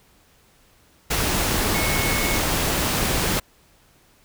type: tone in noise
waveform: sine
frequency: 2193 Hz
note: C#7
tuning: 19 cents flat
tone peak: -27 dBFS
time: 1.74-2.39 s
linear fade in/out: 10 ms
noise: pink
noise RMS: -22 dBFS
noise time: 1.1-3.4 s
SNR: -8 dB
effects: pink hiss -57 dBFS RMS until 4.24 s